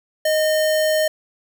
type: tone with sample-and-hold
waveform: sine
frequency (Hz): 622.3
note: D#5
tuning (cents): 0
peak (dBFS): -15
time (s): 0.25-1.08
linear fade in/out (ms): 5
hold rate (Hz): 2450
effects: none